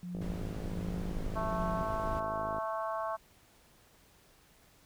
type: tone with tremolo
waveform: sine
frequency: 177.7 Hz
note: F3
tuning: 30 cents sharp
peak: -36 dBFS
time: 0.03-1.84 s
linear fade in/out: 0 ms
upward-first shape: sine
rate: 1.4 Hz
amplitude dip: 65%
type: click train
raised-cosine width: 2 ms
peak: -29 dBFS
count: 130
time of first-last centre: 0.15-2.584 s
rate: 53 Hz
type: noise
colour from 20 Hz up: brown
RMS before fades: -39 dBFS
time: 0.21-2.2 s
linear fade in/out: 5 ms
type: harmonic tone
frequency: 220 Hz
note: A3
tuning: in tune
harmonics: 3 / 4 / 5 / 6 / 7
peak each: -36 / -40 / -37 / -45 / -48 dBFS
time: 1.35-3.17 s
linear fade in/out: 20 ms
effects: pink hiss -63 dBFS RMS until 4.85 s